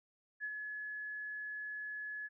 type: tone with ADSR envelope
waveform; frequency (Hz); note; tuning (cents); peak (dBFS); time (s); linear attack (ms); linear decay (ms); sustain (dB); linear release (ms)
sine; 1702; G#6; +42; -36; 0.4-2.29; 41; 56; -4; 33
effects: none